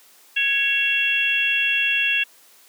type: harmonic tone with a mistuned harmonic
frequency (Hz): 554.4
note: C#5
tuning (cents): 0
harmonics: 3 / 4 / 5 / 6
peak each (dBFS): -25 / -31 / -19 / -26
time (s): 0.36-2.24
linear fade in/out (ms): 10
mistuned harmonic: 5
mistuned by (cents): -31
effects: white hiss -52 dBFS RMS until 2.68 s + high-pass 300 Hz 12 dB/octave